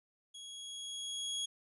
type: tone with level ramp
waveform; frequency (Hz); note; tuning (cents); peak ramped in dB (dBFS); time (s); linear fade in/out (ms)
sawtooth; 3322; G#7; 0; -44 to -31; 0.34-1.46; 10
effects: resampled to 24000 Hz

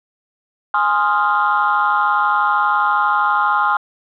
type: chord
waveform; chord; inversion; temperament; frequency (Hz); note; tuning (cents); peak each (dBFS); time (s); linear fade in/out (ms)
sine; F minor seventh; first; equal; 830.6 / 1046.5 / 1244.5 / 1396.9; Ab5 / C6 / Eb6 / F6; 0 / 0 / 0 / 0; -18; 0.74-3.77; 2
effects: tanh soft clip ceiling -6 dBFS

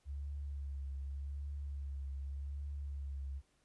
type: tone with vibrato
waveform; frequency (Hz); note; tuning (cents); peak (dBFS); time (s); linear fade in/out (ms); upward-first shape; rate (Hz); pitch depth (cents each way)
sine; 69.9; C#2; +15; -39; 0.05-3.42; 50; triangle; 0.85; 43
effects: pink hiss -75 dBFS RMS until 3.64 s + resampled to 24000 Hz

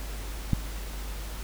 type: click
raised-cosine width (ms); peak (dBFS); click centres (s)
5; -10; 0.533
effects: added 50 Hz sine -34 dBFS peak until 1.43 s + pink hiss -42 dBFS RMS until 1.43 s

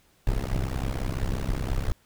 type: noise with amplitude modulation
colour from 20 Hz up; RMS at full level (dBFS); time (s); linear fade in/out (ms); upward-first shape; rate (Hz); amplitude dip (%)
brown; -23; 0.27-1.92; 0; sine; 65.8; 100
effects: pink hiss -63 dBFS RMS until 2.05 s

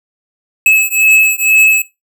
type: beating tone pair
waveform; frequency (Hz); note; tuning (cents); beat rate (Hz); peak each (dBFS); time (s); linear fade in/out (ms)
square; 2588 / 2590.1; E7 / E7; -32 / -31; 2.1; -11; 0.66-1.82; 2
effects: noise-tail reverb RT60 0.2 s tail -17 dB re dry

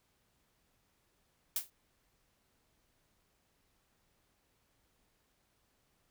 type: noise with exponential decay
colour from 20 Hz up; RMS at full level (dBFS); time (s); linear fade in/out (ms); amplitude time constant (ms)
blue; -30; 1.56-1.7; 2; 30
effects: pink hiss -75 dBFS RMS until 6.1 s

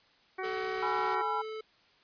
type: harmonic tone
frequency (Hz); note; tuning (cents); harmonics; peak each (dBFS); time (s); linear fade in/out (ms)
376.5; F#4; +30; 1 / 2 / 3 / 4 / 5 / 6; -37 / -40 / -42 / -43 / -44 / -45; 0.38-1.22; 10
type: tone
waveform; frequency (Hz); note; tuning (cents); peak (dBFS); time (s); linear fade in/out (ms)
square; 436.3; A4; -15; -38; 0.43-1.61; 5
type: noise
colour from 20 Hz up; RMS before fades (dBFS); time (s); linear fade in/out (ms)
white; -43; 0.44-1.15; 2
type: chord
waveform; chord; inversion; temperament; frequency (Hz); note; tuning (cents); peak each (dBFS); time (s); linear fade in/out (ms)
sine; E major; first; equal with one note detuned; 830.6 / 987.8 / 1353.2; G#5 / B5 / E6; 0 / 0 / +45; -34; 0.82-1.42; 10
effects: white hiss -64 dBFS RMS until 2.03 s + resampled to 11025 Hz

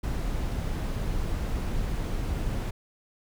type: noise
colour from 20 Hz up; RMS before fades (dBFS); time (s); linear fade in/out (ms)
brown; -29; 0.03-2.71; 10
effects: none

